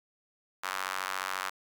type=tone with high-pass filter; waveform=sawtooth; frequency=94.3 Hz; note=F#2; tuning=33 cents sharp; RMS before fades=-35 dBFS; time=0.63-1.5 s; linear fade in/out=10 ms; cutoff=1200 Hz; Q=2.1; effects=none